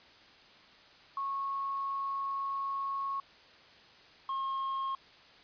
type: tone pair in turn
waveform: sine / triangle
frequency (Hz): 1098 / 1077.3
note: C#6 / C#6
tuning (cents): -17 / -50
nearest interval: unison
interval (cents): 33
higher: first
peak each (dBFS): -32 / -30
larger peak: second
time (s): 1.17-3.2 / 4.29-4.95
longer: first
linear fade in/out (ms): 2
effects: white hiss -57 dBFS RMS until 5.43 s + resampled to 11025 Hz